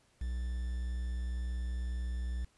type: tone with quantisation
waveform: triangle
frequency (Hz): 61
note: B1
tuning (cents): -21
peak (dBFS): -31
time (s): 0.21-2.45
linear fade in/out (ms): 5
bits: 9
effects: pink hiss -69 dBFS RMS until 2.57 s + resampled to 24000 Hz